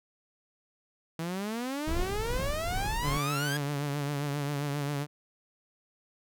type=exponential sweep; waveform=sawtooth; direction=up; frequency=160 to 1664 Hz; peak=-28 dBFS; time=1.19-3.57 s; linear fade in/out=2 ms
type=noise with tremolo; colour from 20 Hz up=brown; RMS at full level=-31 dBFS; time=1.87-3.18 s; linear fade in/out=10 ms; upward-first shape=sine; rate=2.4 Hz; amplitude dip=45%
type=tone with vibrato; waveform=sawtooth; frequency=143.8 Hz; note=D3; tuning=36 cents flat; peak=-26 dBFS; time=3.01-5.07 s; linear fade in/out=50 ms; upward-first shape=triangle; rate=7.5 Hz; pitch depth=62 cents each way
effects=none